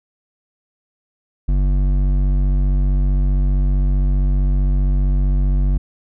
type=tone with hard clipping; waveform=sine; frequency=47.67 Hz; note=G1; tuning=48 cents flat; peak=-15 dBFS; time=1.48-5.78 s; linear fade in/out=10 ms; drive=10 dB; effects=none